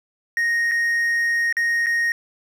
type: tone with dropouts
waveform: triangle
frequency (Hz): 1864.7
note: A#6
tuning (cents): 0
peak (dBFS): -16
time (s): 0.37-2.12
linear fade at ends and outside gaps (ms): 1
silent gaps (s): 0.713-0.717 / 1.526-1.568 / 1.861-1.867
effects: none